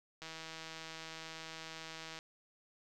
click train, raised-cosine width 0.2 ms, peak -29 dBFS, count 318, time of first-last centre 0.22-2.189 s, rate 161 Hz, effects none

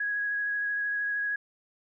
sine tone with vibrato, 1661.2 Hz, G#6, in tune, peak -27 dBFS, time 0-1.36 s, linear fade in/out 5 ms, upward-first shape triangle, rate 13 Hz, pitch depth 15 cents each way, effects none

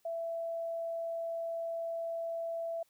sine tone, 666 Hz, E5, 18 cents sharp, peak -34 dBFS, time 0.05-2.83 s, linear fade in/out 5 ms, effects white hiss -72 dBFS RMS until 2.89 s

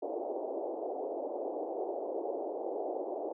pink band-pass noise, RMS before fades -37 dBFS, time 0.02-3.33 s, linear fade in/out 10 ms, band 330 to 760 Hz, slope 48 dB/octave, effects none

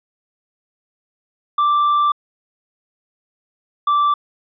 triangle tone pair in turn, 1174.7 / 1168.3 Hz, D6 / D6, 0 / -9 cents, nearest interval unison, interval 9 cents, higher first, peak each -11 dBFS, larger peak neither, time 1.58-2.12 / 3.87-4.14 s, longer first, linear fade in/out 5 ms, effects resampled to 11025 Hz

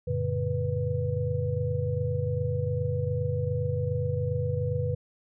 sine tone cluster, 92.9 / 115.5 / 142.8 / 491.8 Hz, F#2 / A#2 / D3 / B4, +7 / -16 / -48 / -7 cents, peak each -31 dBFS, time 0.07-4.95 s, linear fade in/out 10 ms, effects none

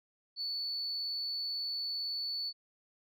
sine tone, 4459 Hz, C#8, 9 cents sharp, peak -33 dBFS, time 0.36-2.53 s, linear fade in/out 50 ms, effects tanh soft clip ceiling -29 dBFS

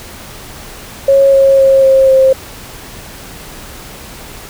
sine tone with pitch steps, 548 / 543.3 / 538.6 / 533.9 / 529.3 Hz, C#5 / C#5 / C#5 / C5 / C5, -20 / -35 / -50 / +35 / +20 cents, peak -4 dBFS, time 1.08-2.33 s, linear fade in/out 5 ms, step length 250 ms, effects pink hiss -31 dBFS RMS until 4.49 s

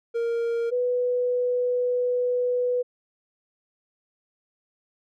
triangle / sine tone pair in turn, 466.2 / 493.9 Hz, A#4 / B4, 0 / 0 cents, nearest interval minor second, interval 100 cents, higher second, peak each -21 dBFS, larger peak neither, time 0.14-0.71 / 0.71-2.83 s, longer second, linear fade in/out 20 ms, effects none

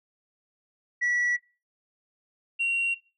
sine tone pair in turn, 1944 / 2749 Hz, B6 / F7, -28 / -28 cents, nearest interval tritone, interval 600 cents, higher second, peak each -21 dBFS, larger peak neither, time 1.01-1.37 / 2.59-2.95 s, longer neither, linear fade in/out 20 ms, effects noise-tail reverb RT60 0.3 s tail -19 dB re dry + tanh soft clip ceiling -21 dBFS

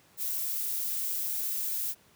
violet noise, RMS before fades -32 dBFS, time 0.17-1.95 s, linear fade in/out 50 ms, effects pink hiss -61 dBFS RMS until 2.15 s + high-pass 100 Hz 12 dB/octave

